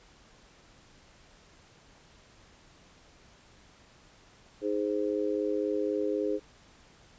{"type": "chord", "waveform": "sine", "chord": "Ab major", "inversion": "second", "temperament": "just", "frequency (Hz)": [311.5, 415.3, 519.1], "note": ["Eb4", "Ab4", "C5"], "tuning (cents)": [2, 0, -14], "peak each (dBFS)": [-32, -30, -33], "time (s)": [4.61, 6.4], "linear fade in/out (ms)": 50, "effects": ["pink hiss -58 dBFS RMS until 7.18 s", "resampled to 16000 Hz"]}